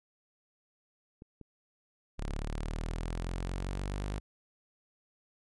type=clicks; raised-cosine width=3 ms; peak=-35 dBFS; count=4; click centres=1.221 / 1.413 / 2.295 / 2.908 s
type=linear sweep; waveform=sawtooth; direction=up; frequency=34.65 to 51 Hz; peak=-30 dBFS; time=2.18-4.2 s; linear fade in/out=20 ms
effects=resampled to 24000 Hz